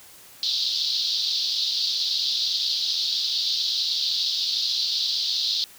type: band-pass noise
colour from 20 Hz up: pink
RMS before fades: -25 dBFS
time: 0.43-5.64 s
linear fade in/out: 0 ms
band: 3700 to 4800 Hz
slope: 48 dB/octave
effects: white hiss -48 dBFS RMS until 5.78 s